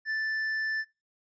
triangle tone with hard clipping, 1760 Hz, A6, in tune, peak -29 dBFS, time 0.05-0.85 s, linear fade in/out 50 ms, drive 7 dB, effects noise-tail reverb RT60 0.3 s tail -25 dB re dry + resampled to 16000 Hz

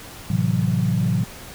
sine chord, F# half-diminished seventh, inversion first, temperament equal, 110 / 130.81 / 164.81 / 185 Hz, A2 / C3 / E3 / F#3, 0 / 0 / 0 / 0 cents, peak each -23 dBFS, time 0.3-1.24 s, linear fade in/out 5 ms, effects pink hiss -39 dBFS RMS until 1.54 s

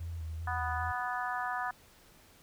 sine tone with vibrato, 82 Hz, E2, 9 cents flat, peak -36 dBFS, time 0-0.92 s, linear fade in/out 10 ms, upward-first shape square, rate 2.5 Hz, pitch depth 39 cents each way
harmonic tone, 246.9 Hz, B3, in tune, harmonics 3 / 4 / 5 / 6 / 7, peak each -37 / -38 / -39 / -40 / -40 dBFS, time 0.47-1.71 s, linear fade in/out 5 ms
effects pink hiss -60 dBFS RMS until 2.42 s

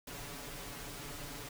pink noise with comb filter, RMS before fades -45 dBFS, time 0.07-1.49 s, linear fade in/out 5 ms, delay 7 ms, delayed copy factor +1, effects none

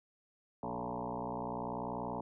sine tone with frequency modulation, 562 Hz, C#5, 24 cents sharp, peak -36 dBFS, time 0.63-2.21 s, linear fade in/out 2 ms, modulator 60.5 Hz, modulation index 7, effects none

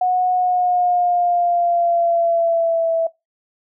sine tone with pitch glide, 731 to 658.8 Hz, F#5 to E5, -21 to -1 cents, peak -14 dBFS, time 0.01-3.07 s, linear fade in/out 5 ms, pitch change -180 cents, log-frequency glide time 0.32-2.93 s, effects noise-tail reverb RT60 0.2 s tail -22 dB re dry

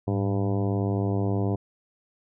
harmonic tone with a mistuned harmonic, 98.8 Hz, G2, 14 cents sharp, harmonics 1 / 2 / 3 / 4 / 5 / 6 / 7 / 8 / 9 / 10, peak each -25 / -30 / -31 / -32 / -36 / -40 / -37 / -44 / -44 / -46 dBFS, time 0.07-1.56 s, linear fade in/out 10 ms, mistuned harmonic 1, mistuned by +110 cents, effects none

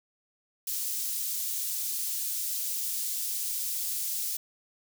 white high-pass noise, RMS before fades -32 dBFS, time 0.67-4.37 s, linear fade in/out 5 ms, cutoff 5400 Hz, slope 12 dB/octave, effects none

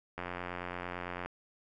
click train, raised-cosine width 0.5 ms, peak -23 dBFS, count 97, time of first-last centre 0.18-1.26 s, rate 88.9 Hz, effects none

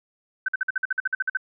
sine tone bursts, 1531 Hz, G6, 41 cents flat, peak -20 dBFS, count 13, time 0.46-1.372 s, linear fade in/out 5 ms, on 24 ms, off 50 ms, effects none

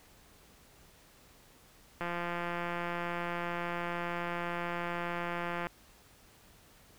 click train, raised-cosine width 0.5 ms, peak -21 dBFS, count 634, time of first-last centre 2.01-5.669 s, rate 173 Hz, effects pink hiss -60 dBFS RMS until 6.98 s

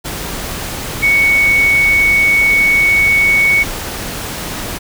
sine tone in noise, 2225 Hz, C#7, 6 cents sharp, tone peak -8 dBFS, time 1.02-3.64 s, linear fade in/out 20 ms, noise pink, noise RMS -23 dBFS, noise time 0.04-4.79 s, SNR +12 dB, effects none

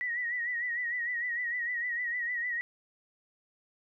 sine tone with vibrato, 1926 Hz, B6, 44 cents flat, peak -30 dBFS, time 0.01-2.61 s, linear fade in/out 0 ms, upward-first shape sine, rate 6.6 Hz, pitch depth 64 cents each way, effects none

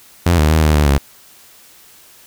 sawtooth tone with pitch steps, 86.6 / 76.2 / 79.3 / 76.7 / 74.5 / 70 Hz, F2 / D#2 / D#2 / D#2 / D2 / C#2, -14 / -36 / +33 / -24 / +25 / +18 cents, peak -6 dBFS, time 0.26-0.98 s, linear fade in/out 5 ms, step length 120 ms, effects white hiss -45 dBFS RMS until 2.26 s

